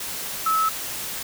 sine tone in noise, 1300 Hz, E6, 24 cents flat, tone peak -18 dBFS, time 0.46-0.69 s, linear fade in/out 5 ms, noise white, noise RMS -31 dBFS, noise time 0-1.23 s, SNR +10 dB, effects none

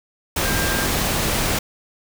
sine tone in noise, 1595 Hz, G6, 30 cents sharp, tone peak -26 dBFS, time 0.45-0.86 s, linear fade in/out 5 ms, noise pink, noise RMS -21 dBFS, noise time 0.36-1.59 s, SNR -8 dB, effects none

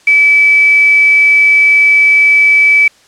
sine tone with quantisation, 2301 Hz, D7, 36 cents flat, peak -4 dBFS, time 0.07-2.88 s, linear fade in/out 5 ms, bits 4, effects white hiss -46 dBFS RMS until 3.07 s + low-pass 7000 Hz 12 dB/octave

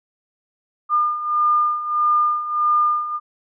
sine beating tone pair, 1207 / 1208.6 Hz, D6 / D6, +47 / +49 cents, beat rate 1.6 Hz, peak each -22 / -17 dBFS, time 0.89-3.2 s, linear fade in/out 50 ms, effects none

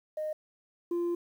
sine tone pair in turn, 616 / 345.7 Hz, D#5 / F4, -17 / -18 cents, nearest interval minor seventh, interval 1001 cents, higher first, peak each -30 / -25 dBFS, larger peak second, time 0.17-0.33 / 0.91-1.15 s, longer second, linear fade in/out 5 ms, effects tanh soft clip ceiling -27 dBFS + 10-bit

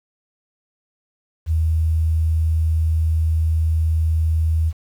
sine tone, 80.2 Hz, E2, 47 cents flat, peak -15 dBFS, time 1.46-4.73 s, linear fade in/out 50 ms, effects 8-bit

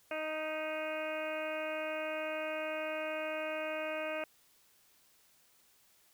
harmonic tone with a mistuned harmonic, 311.1 Hz, D#4, in tune, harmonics 1 / 2 / 3 / 4 / 5 / 6 / 7 / 8 / 9, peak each -46 / -37 / -49 / -46 / -45 / -52 / -47 / -44 / -50 dBFS, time 0.11-4.24 s, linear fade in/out 2 ms, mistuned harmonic 6, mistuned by +35 cents, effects white hiss -67 dBFS RMS until 6.13 s

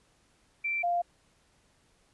sine tone pair in turn, 2345 / 697.2 Hz, D7 / F5, -3 / -3 cents, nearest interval octave + major sixth, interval 2100 cents, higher first, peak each -28 / -25 dBFS, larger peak second, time 0.64-0.83 / 0.83-1.02 s, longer neither, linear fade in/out 10 ms, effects pink hiss -67 dBFS RMS until 2.13 s + resampled to 24000 Hz

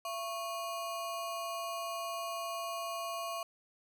square ring-modulated tone, 889 Hz, A5, 18 cents sharp, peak -34 dBFS, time 0.05-3.43 s, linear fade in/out 2 ms, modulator 214 Hz, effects none

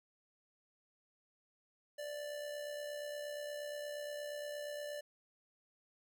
square tone with amplitude modulation, 587.3 Hz, D5, in tune, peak -40 dBFS, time 1.98-5.01 s, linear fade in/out 10 ms, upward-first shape sine, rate 68.5 Hz, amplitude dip 45%, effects none

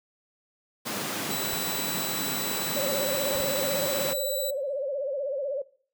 pink high-pass noise, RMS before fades -32 dBFS, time 0.85-4.14 s, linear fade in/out 20 ms, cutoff 150 Hz, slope 24 dB/octave
10% pulse tone, 3951 Hz, B7, in tune, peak -23 dBFS, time 1.3-4.51 s, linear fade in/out 10 ms
clicks, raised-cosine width 5 ms, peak -31 dBFS, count 3, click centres 1.535 / 3.354 / 3.403 s
sine tone with vibrato, 554 Hz, C#5, 1 cent flat, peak -27 dBFS, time 2.76-5.62 s, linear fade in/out 5 ms, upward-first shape sine, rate 16 Hz, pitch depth 110 cents each way
effects noise-tail reverb RT60 0.5 s tail -21 dB re dry

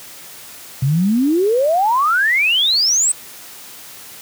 sine exponential sweep, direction up, 127.3 to 8372 Hz, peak -12 dBFS, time 0.82-3.12 s, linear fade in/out 5 ms, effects white hiss -37 dBFS RMS until 4.21 s + high-pass 80 Hz 12 dB/octave

